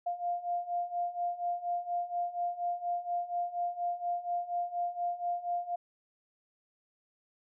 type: beating tone pair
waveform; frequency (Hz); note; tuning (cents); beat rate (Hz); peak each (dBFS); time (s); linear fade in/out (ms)
sine; 698.5 / 702.7; F5 / F5; 0 / +10; 4.2; -36 / -33; 0.06-5.76; 10
effects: none